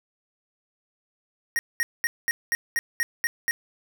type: tone bursts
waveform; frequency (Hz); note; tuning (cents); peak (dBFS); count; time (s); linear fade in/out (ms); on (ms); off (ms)
square; 1871; A#6; +6; -22; 9; 1.56-3.51; 0; 30; 210
effects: none